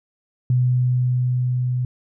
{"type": "tone with level ramp", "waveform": "sine", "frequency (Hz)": 125.3, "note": "B2", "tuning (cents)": 25, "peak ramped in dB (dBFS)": [-14, -19], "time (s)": [0.5, 1.85], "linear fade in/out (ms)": 2, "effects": []}